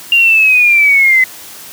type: linear sweep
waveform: sine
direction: down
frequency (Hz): 2800 to 2023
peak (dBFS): -5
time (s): 0.12-1.24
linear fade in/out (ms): 2
effects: white hiss -32 dBFS RMS until 1.72 s + high-pass 80 Hz 12 dB/octave